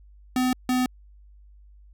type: tone pair in turn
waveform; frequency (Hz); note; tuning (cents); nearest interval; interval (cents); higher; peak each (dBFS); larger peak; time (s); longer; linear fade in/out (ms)
square; 253.9 / 252.8; B3 / B3; +48 / +41; unison; 7; first; -21; neither; 0.36-0.53 / 0.69-0.86; neither; 2
effects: added 50 Hz sine -48 dBFS peak until 1.93 s